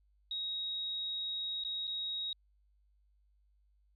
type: tone with dropouts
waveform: sine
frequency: 3787 Hz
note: A#7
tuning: 27 cents sharp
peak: -35 dBFS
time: 0.31-2.33 s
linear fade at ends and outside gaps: 2 ms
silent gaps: 1.638-1.648 / 1.871-1.876 s
effects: added 50 Hz sine -67 dBFS peak until 3.95 s